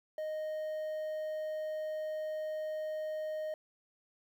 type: tone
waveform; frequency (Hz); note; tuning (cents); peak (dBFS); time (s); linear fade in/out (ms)
triangle; 620; D#5; -6; -33; 0.18-3.54; 2
effects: 11-bit